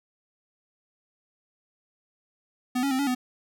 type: tone with pitch steps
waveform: square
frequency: 250.3 / 278 / 260.8 / 282.4 / 251.3 Hz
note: B3 / C#4 / C4 / C#4 / B3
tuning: +23 / +5 / -5 / +32 / +30 cents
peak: -24 dBFS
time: 2.75-3.15 s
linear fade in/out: 10 ms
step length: 80 ms
effects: none